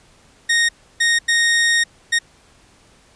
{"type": "tone bursts at uneven times", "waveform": "sawtooth", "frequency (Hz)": 1859, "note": "A#6", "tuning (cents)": -5, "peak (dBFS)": -10, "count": 4, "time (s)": [[0.49, 0.69], [1, 1.19], [1.28, 1.84], [2.12, 2.19]], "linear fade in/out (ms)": 10, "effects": ["pink hiss -52 dBFS RMS until 3.15 s", "resampled to 22050 Hz"]}